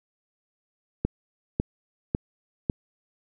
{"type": "click train", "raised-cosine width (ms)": 3, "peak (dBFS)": -10, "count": 4, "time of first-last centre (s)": [1.05, 2.698], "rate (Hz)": 1.82, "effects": []}